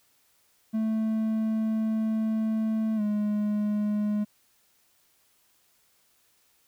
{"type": "tone with pitch glide", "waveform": "triangle", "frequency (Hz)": [220, 209.1], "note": ["A3", "G#3"], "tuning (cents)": [0, 12], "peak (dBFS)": -22, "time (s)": [0.73, 4.25], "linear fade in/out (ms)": 20, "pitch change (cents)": -88, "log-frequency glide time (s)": [2.96, 3.01], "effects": ["white hiss -66 dBFS RMS until 6.67 s"]}